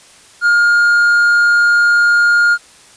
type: tone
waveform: triangle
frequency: 1417 Hz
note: F6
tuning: 25 cents sharp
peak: -6 dBFS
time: 0.41-2.58 s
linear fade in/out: 50 ms
effects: white hiss -43 dBFS RMS until 2.96 s + resampled to 22050 Hz